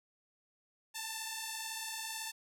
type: beating tone pair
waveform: 5% pulse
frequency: 879 / 897 Hz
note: A5 / A5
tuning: -2 / +33 cents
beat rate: 18 Hz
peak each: -30 dBFS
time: 0.94-2.32 s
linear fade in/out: 20 ms
effects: none